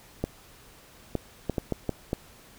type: clicks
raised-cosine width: 2 ms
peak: -13 dBFS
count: 7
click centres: 0.24 / 1.153 / 1.497 / 1.582 / 1.723 / 1.893 / 2.131 s
effects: pink hiss -53 dBFS RMS until 2.58 s